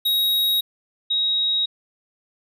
square / sine tone pair in turn, 3796 / 3796 Hz, A#7 / A#7, +31 / +31 cents, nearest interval unison, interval 0 cents, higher neither, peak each -18 dBFS, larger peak neither, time 0.05-0.61 / 1.1-1.66 s, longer neither, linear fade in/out 10 ms, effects none

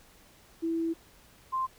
sine tone pair in turn, 329.6 / 1046.4 Hz, E4 / C6, 0 / 0 cents, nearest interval octave + minor sixth, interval 2000 cents, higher second, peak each -27 / -27 dBFS, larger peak neither, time 0.62-0.94 / 1.52-1.67 s, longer first, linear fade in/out 20 ms, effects pink hiss -58 dBFS RMS until 1.78 s

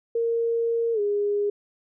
sine tone with pitch glide, 462.9 to 410 Hz, A#4 to G#4, -12 to -22 cents, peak -21 dBFS, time 0.15-1.5 s, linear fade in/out 5 ms, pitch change -210 cents, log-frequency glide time 0.93-1 s, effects none

